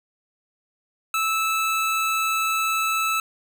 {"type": "tone", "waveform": "25% pulse", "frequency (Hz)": 1311, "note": "E6", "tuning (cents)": -10, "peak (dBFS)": -17, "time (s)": [1.14, 3.2], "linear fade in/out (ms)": 2, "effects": []}